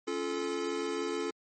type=chord; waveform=square; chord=Db augmented; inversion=none; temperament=just; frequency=277.2 / 346.5 / 433.1 Hz; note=Db4 / F4 / A4; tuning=0 / -14 / -27 cents; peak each=-39 / -37 / -35 dBFS; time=0.07-1.31 s; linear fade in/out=10 ms; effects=MP3 32 kbps